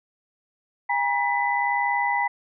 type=tone cluster; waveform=sine; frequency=811 / 952 / 1997 Hz; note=G#5 / A#5 / B6; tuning=-41 / +36 / +19 cents; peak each=-25 dBFS; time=0.89-2.28 s; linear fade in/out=10 ms; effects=none